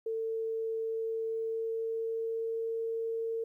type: tone with pitch glide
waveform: sine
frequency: 448.4 to 453.9 Hz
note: A4 to A#4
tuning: +33 to -46 cents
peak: -31 dBFS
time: 0.06-3.44 s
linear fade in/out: 5 ms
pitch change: +21 cents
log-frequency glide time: 0.82-2.72 s
effects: 12-bit